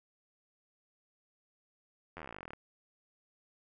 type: slowing click train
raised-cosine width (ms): 0.5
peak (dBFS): -29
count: 21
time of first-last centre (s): 2.17-2.534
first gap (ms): 11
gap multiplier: 1.05
effects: none